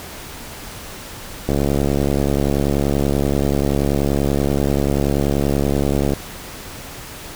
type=click train; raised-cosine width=2 ms; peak=-5 dBFS; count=328; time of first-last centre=1.49-6.135 s; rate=70.4 Hz; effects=pink hiss -34 dBFS RMS until 7.35 s